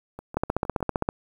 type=two click trains; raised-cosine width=1 ms; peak=-9 / -23 dBFS; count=12 / 5; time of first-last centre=0.37-1.089 / 0.19-0.805 s; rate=15.3 / 6.5 Hz; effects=8-bit